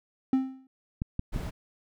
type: tone with exponential decay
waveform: triangle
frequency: 263.2 Hz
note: C4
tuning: 10 cents sharp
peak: -16 dBFS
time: 0.33-0.67 s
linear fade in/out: 2 ms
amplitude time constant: 72 ms
type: clicks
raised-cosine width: 5 ms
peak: -17 dBFS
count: 3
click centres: 1.019 / 1.194 / 1.362 s
type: noise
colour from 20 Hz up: brown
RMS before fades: -34 dBFS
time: 1.32-1.51 s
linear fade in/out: 20 ms
effects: none